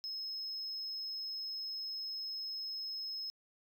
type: tone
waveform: sine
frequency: 5170 Hz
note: E8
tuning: 34 cents flat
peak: -36 dBFS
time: 0.04-3.3 s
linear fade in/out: 0 ms
effects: tanh soft clip ceiling -37 dBFS